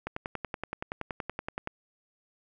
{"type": "click train", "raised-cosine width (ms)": 0.5, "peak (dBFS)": -18, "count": 18, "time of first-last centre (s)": [0.07, 1.674], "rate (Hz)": 10.6, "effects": []}